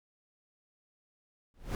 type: noise with exponential growth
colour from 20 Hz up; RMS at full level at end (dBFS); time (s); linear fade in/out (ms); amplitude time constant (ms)
brown; -27; 1.54-1.75; 1; 45
effects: none